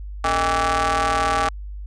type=ring-modulated tone; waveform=sawtooth; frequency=174.61 Hz; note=F3; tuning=in tune; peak=-11 dBFS; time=0.24-1.49 s; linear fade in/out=5 ms; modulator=980 Hz; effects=added 50 Hz sine -30 dBFS peak until 1.86 s + resampled to 22050 Hz